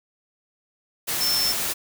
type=tone in noise; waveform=sine; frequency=5340 Hz; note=E8; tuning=22 cents sharp; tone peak=-21 dBFS; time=1.2-1.53 s; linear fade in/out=20 ms; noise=white; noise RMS=-26 dBFS; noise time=1.07-1.74 s; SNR=+2 dB; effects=none